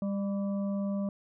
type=harmonic tone with a mistuned harmonic; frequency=199.1 Hz; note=G3; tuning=27 cents sharp; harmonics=1 / 3 / 5 / 6; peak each=-29 / -38 / -53 / -51 dBFS; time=0.02-1.09 s; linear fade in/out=2 ms; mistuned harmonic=6; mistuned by=-58 cents; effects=none